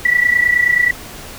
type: tone with amplitude modulation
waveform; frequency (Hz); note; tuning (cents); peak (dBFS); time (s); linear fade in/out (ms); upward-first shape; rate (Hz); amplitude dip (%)
sine; 1954; B6; -19; -7; 0.05-0.91; 5; sine; 29.5; 75
effects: pink hiss -33 dBFS RMS until 1.38 s